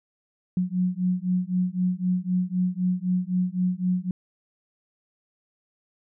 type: beating tone pair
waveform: sine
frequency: 180 / 183.9 Hz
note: F#3 / F#3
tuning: -47 / -10 cents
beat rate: 3.9 Hz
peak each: -25 dBFS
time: 0.57-4.11 s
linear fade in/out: 2 ms
effects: none